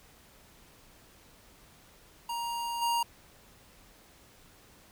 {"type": "tone with level steps", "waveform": "square", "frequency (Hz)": 939, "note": "A#5", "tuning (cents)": 12, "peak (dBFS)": [-33, -27], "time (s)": [2.29, 3.03], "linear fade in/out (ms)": 5, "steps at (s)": 2.81, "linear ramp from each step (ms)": 20, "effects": ["pink hiss -58 dBFS RMS until 4.91 s"]}